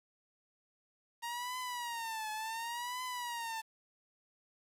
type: tone with vibrato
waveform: sawtooth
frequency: 932.3 Hz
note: A#5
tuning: in tune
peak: -34 dBFS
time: 1.22-3.62 s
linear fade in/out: 20 ms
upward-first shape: triangle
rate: 0.69 Hz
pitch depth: 150 cents each way
effects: resampled to 32000 Hz + 10-bit